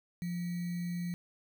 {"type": "tone with sample-and-hold", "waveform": "sine", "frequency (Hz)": 174.61, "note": "F3", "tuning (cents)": 0, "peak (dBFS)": -33, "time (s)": [0.22, 1.14], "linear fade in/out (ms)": 0, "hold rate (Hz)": 2100, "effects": []}